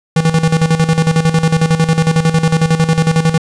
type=tone with tremolo; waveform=square; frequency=161.8 Hz; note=E3; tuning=32 cents flat; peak=-8 dBFS; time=0.16-3.38 s; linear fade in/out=5 ms; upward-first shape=square; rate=11 Hz; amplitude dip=70%; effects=resampled to 22050 Hz